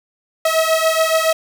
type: beating tone pair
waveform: sawtooth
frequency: 640 / 647.1 Hz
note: D#5 / E5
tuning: +49 / -32 cents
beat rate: 7.1 Hz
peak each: -13 dBFS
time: 0.45-1.33 s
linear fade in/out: 5 ms
effects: none